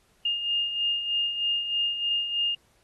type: beating tone pair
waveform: sine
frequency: 2825 / 2828.2 Hz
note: F7 / F7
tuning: +19 / +21 cents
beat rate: 3.2 Hz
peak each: -33 / -25 dBFS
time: 0.25-2.55 s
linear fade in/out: 5 ms
effects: pink hiss -65 dBFS RMS until 2.83 s + AAC 32 kbps